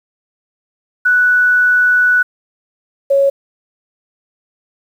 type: tone pair in turn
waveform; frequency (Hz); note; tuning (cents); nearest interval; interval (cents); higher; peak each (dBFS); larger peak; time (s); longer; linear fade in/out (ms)
sine; 1480 / 553.3; F#6 / C#5; 0 / -3; octave + perfect fourth; 1703; first; -8; neither; 1.05-2.23 / 3.1-3.3; first; 10
effects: 7-bit